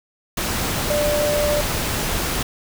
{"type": "tone in noise", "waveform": "sine", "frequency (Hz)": 591, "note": "D5", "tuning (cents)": 11, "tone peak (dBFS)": -18, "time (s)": [0.9, 1.61], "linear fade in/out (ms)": 5, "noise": "pink", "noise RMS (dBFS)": -23, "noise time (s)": [0.37, 2.43], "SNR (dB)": 2, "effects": []}